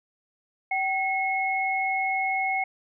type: tone pair together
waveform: sine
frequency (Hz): 767.7 / 2176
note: G5 / C#7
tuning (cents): -36 / -33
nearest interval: octave + tritone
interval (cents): 1803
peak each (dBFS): -26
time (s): 0.71-2.64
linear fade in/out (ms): 5
effects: none